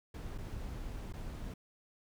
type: noise with dropouts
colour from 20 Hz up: brown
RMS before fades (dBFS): -42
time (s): 0.14-1.54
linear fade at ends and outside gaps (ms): 5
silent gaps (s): 0.379-0.383 / 1.126-1.136
effects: none